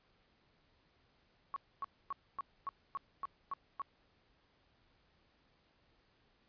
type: tone bursts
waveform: sine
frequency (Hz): 1110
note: C#6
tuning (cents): +2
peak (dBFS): -36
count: 9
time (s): 1.54-3.818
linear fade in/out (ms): 0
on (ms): 22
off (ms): 260
effects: pink hiss -72 dBFS RMS until 6.48 s + resampled to 11025 Hz